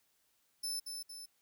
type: tone with echo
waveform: 25% pulse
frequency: 5274 Hz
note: E8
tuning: in tune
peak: -31 dBFS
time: 0.63-0.8 s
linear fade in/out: 10 ms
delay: 230 ms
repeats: 2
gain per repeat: -5 dB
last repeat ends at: 1.26 s
effects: white hiss -75 dBFS RMS until 1.41 s